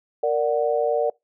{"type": "chord", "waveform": "sine", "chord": "Bb augmented", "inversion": "none", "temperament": "equal with one note detuned", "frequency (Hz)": [464.3, 587.3, 740], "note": ["Bb4", "D5", "F#5"], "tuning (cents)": [-7, 0, 0], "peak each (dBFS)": [-22, -22, -26], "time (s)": [0.23, 1.1], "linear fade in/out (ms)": 5, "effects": ["noise-tail reverb RT60 0.2 s tail -25 dB re dry"]}